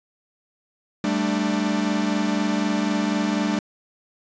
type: chord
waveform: 45% pulse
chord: G suspended second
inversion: none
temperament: equal with one note detuned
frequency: 196 / 220 / 296.4 Hz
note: G3 / A3 / D4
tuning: 0 / 0 / +16 cents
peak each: -25 dBFS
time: 1.04-3.59 s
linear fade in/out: 2 ms
effects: resampled to 16000 Hz + 8-bit